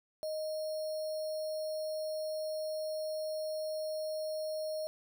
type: tone with sample-and-hold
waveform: sine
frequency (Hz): 622.3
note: D#5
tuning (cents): 0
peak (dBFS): -34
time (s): 0.23-4.87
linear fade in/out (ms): 0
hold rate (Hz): 4900
effects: none